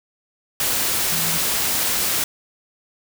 sine tone in noise, 164.7 Hz, E3, 1 cent flat, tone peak -30 dBFS, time 1.12-1.38 s, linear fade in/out 2 ms, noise white, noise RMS -21 dBFS, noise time 0.6-2.24 s, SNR -12 dB, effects none

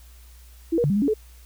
sine tone with pitch steps, 330.9 / 476.7 / 144.8 / 199.4 / 208 / 282 / 432 Hz, E4 / A#4 / D3 / G3 / G#3 / C#4 / A4, +7 / +39 / -24 / +30 / +3 / +30 / -32 cents, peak -18 dBFS, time 0.72-1.14 s, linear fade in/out 10 ms, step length 60 ms, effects added 60 Hz sine -45 dBFS peak until 1.45 s + white hiss -55 dBFS RMS until 1.45 s

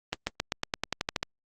accelerating click train, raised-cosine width 0.2 ms, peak -10 dBFS, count 12, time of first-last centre 0.13-1.23 s, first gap 140 ms, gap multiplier 0.93, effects Opus 32 kbps

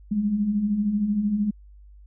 sine beating tone pair, 196 / 209 Hz, G3 / G#3, 0 / +11 cents, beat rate 13 Hz, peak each -30 / -21 dBFS, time 0.11-1.51 s, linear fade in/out 10 ms, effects added 50 Hz sine -45 dBFS peak until 2.06 s

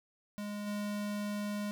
square tone with level steps, 206.6 Hz, G#3, 9 cents flat, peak -38 / -35 dBFS, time 0.38-1.71 s, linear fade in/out 0 ms, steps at 0.66 s, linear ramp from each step 20 ms, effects none

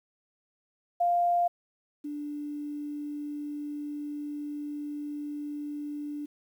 sine tone pair in turn, 698.5 / 293.7 Hz, F5 / D4, 0 / 0 cents, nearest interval octave + minor third, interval 1500 cents, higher first, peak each -22 / -33 dBFS, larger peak first, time 1-1.48 / 2.04-6.26 s, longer second, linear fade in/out 10 ms, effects 10-bit

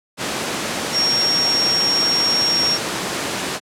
sine tone in noise, 5560 Hz, F8, 9 cents flat, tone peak -15 dBFS, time 0.92-2.79 s, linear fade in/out 50 ms, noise pink, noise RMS -22 dBFS, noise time 0.17-3.6 s, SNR +4 dB, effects high-pass 200 Hz 12 dB/octave + low-pass 9000 Hz 12 dB/octave

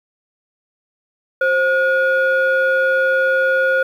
sine tone pair together, 528 / 1441.7 Hz, C5 / F#6, +16 / -45 cents, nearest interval octave + perfect fourth, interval 1739 cents, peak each -14 dBFS, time 1.41-3.83 s, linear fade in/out 5 ms, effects tanh soft clip ceiling -9 dBFS + 8-bit

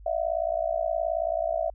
sine tone with amplitude modulation, 659.3 Hz, E5, in tune, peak -20 dBFS, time 0.06-1.7 s, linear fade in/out 5 ms, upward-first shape sine, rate 58.8 Hz, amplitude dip 100%, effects added 50 Hz sine -44 dBFS peak until 1.74 s

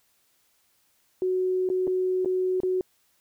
sine tone with dropouts, 370 Hz, F#4, in tune, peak -22 dBFS, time 1.22-2.81 s, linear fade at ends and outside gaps 1 ms, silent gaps 1.69-1.7 / 1.87-1.876 / 2.248-2.258 / 2.603-2.633 s, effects white hiss -67 dBFS RMS until 3.2 s

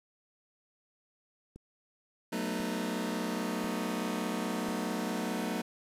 click train, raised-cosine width 3 ms, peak -35 dBFS, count 4, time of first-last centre 1.56-4.685 s, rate 0.96 Hz
sawtooth chord, B dominant seventh, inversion second, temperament just, 185.21 / 222.2 / 246.9 / 308.7 Hz, F#3 / A3 / B3 / D#4, +2 / +17 / 0 / -14 cents, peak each -34 / -32 / -34 / -35 dBFS, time 2.32-5.62 s, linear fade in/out 10 ms
effects resampled to 32000 Hz + 10-bit

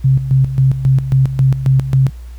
sine tone with tremolo, 133.1 Hz, C3, 30 cents sharp, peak -7 dBFS, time 0.04-2.1 s, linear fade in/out 10 ms, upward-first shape square, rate 3.7 Hz, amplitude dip 70%, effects added 60 Hz sine -28 dBFS peak until 2.38 s + pink hiss -49 dBFS RMS until 2.38 s

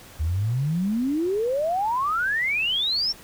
sine exponential sweep, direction up, 73.42 to 5588 Hz, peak -21 dBFS, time 0.19-3.13 s, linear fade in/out 20 ms, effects pink hiss -46 dBFS RMS until 3.23 s

